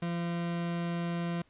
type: tone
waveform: 40% pulse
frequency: 171.3 Hz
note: F3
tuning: 33 cents flat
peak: -30 dBFS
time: 0.02-1.42 s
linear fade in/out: 5 ms
effects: pink hiss -67 dBFS RMS until 1.49 s + resampled to 8000 Hz